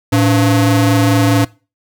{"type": "ring-modulated tone", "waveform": "45% pulse", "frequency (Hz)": 198.3, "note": "G3", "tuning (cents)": 20, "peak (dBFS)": -6, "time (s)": [0.12, 1.45], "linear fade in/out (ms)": 10, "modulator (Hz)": 86.8, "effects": ["noise-tail reverb RT60 0.3 s tail -21 dB re dry"]}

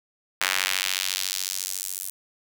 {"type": "tone with high-pass filter sweep", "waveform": "sawtooth", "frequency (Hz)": 94, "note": "F#2", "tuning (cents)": 28, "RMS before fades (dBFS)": -28, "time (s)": [0.41, 2.1], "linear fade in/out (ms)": 0, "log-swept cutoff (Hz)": [1700, 9900], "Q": 1.1, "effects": []}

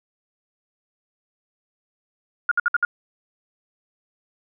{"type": "tone bursts", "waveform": "sine", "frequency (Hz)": 1422, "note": "F6", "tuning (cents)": 31, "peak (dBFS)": -15, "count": 5, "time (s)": [2.49, 2.85], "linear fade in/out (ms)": 2, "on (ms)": 24, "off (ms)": 60, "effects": []}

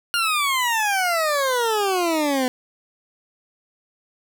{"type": "exponential sweep", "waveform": "20% pulse", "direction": "down", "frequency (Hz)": [1428, 249], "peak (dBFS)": -14, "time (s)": [0.14, 2.48], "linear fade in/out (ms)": 0, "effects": []}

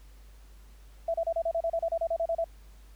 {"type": "tone bursts", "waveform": "sine", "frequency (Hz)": 665, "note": "E5", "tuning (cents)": 15, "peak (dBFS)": -25, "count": 15, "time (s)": [1.08, 2.443], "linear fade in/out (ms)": 5, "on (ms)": 61, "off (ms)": 32, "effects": ["added 50 Hz sine -49 dBFS peak until 2.95 s", "pink hiss -62 dBFS RMS until 2.95 s"]}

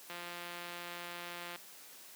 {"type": "click train", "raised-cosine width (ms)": 0.3, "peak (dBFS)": -28, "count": 255, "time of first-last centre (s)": [0.1, 1.56], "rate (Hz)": 174, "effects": ["white hiss -54 dBFS RMS until 2.15 s", "high-pass 200 Hz 12 dB/octave"]}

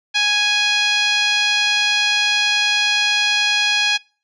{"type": "tone with band-pass filter", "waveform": "10% pulse", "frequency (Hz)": 830.6, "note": "G#5", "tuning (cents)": 0, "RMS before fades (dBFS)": -17, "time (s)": [0.14, 3.98], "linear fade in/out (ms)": 20, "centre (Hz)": 3000, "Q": 0.96, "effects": ["noise-tail reverb RT60 0.4 s tail -25 dB re dry", "resampled to 22050 Hz"]}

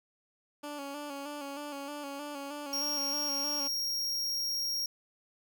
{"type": "tone with vibrato", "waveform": "15% pulse", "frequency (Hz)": 286, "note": "D4", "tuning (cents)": -46, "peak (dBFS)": -32, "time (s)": [0.63, 3.68], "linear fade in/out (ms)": 10, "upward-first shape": "square", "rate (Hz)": 3.2, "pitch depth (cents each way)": 42}
{"type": "tone", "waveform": "45% pulse", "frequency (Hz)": 5588, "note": "F8", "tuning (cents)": 0, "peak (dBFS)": -31, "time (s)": [2.73, 4.86], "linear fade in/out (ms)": 2}
{"effects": []}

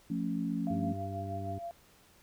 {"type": "chord", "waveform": "sine", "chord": "F augmented", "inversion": "none", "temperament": "equal with one note detuned", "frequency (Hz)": [174.61, 222.4, 277.2], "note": ["F3", "A3", "C#4"], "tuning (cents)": [0, 19, 0], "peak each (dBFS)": -35, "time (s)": [0.1, 0.93], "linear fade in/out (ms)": 5}
{"type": "tone with tremolo", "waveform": "sine", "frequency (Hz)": 685, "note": "F5", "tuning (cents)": -34, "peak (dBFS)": -36, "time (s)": [0.67, 1.71], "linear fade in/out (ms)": 0, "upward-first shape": "sine", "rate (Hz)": 6.3, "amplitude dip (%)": 55}
{"type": "harmonic tone", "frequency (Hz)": 98, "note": "G2", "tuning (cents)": 0, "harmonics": [1, 2, 3, 4], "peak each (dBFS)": [-38, -45, -45, -47], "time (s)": [0.7, 1.59], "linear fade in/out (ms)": 10}
{"effects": ["pink hiss -62 dBFS RMS until 2.22 s"]}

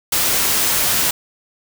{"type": "noise", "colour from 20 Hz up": "white", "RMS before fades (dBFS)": -17, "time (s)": [0.12, 1.11], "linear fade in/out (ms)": 5, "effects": []}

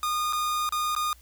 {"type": "tone with dropouts", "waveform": "45% pulse", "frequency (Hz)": 1223, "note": "D#6", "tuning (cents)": -30, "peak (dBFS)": -25, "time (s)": [0.03, 1.13], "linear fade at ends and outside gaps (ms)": 1, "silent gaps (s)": [[0.326, 0.331], [0.691, 0.723], [0.951, 0.963]], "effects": ["added 60 Hz sine -52 dBFS peak until 1.21 s", "white hiss -58 dBFS RMS until 1.21 s"]}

